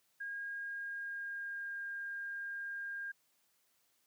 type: tone with pitch glide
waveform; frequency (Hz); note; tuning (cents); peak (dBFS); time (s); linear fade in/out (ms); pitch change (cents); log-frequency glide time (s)
sine; 1627 to 1609.2; G#6 to G6; -36 to +45; -39; 0.2-3.12; 10; -19; 0.47-1.86
effects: white hiss -75 dBFS RMS until 4.06 s + high-pass 100 Hz 12 dB/octave